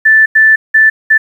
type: tone bursts at uneven times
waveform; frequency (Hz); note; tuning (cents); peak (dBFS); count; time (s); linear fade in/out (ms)
sine; 1760; A6; 0; -3; 4; 0.05-0.26 / 0.35-0.56 / 0.74-0.9 / 1.1-1.18; 10
effects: 7-bit